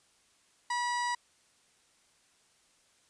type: tone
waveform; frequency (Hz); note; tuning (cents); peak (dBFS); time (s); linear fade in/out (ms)
30% pulse; 970; B5; -31; -27; 0.7-1.15; 5
effects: white hiss -67 dBFS RMS until 3.09 s + resampled to 22050 Hz